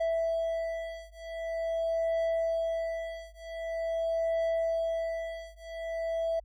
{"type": "beating tone pair", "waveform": "triangle", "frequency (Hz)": [659.3, 659.75], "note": ["E5", "E5"], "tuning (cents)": [0, 1], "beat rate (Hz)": 0.45, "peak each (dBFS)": -30, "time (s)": [0, 6.4], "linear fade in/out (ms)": 10, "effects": ["added 50 Hz sine -51 dBFS peak until 6.44 s"]}